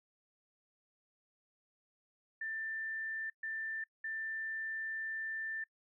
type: tone bursts at uneven times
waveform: sine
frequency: 1780 Hz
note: A6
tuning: 20 cents sharp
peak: -37 dBFS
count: 3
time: 2.41-3.3 / 3.43-3.84 / 4.04-5.64 s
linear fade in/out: 5 ms
effects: noise-tail reverb RT60 0.1 s tail -26 dB re dry